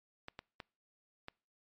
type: clicks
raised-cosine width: 0.3 ms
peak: -28 dBFS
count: 4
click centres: 0.284 / 0.391 / 0.602 / 1.284 s
effects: noise-tail reverb RT60 0.4 s tail -26 dB re dry + MP3 48 kbps